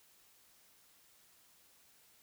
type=silence; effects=white hiss -66 dBFS RMS until 2.22 s